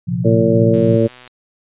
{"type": "chord", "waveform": "sine", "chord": "Bb suspended second", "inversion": "none", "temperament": "just", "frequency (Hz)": [116.54, 131.11, 174.81], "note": ["Bb2", "C3", "F3"], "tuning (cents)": [0, 4, 2], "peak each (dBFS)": [-22, -22, -19], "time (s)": [0.07, 0.97], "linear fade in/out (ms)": 20}
{"type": "harmonic tone", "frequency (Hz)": 113.5, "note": "A#2", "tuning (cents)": -46, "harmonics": [1, 2, 3, 4, 5], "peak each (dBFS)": [-17, -17, -17, -17, -17], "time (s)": [0.24, 1.08], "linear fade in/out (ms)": 20}
{"type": "click train", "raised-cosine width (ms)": 0.2, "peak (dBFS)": -22, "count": 68, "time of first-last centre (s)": [0.74, 1.276], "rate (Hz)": 125}
{"effects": ["resampled to 8000 Hz"]}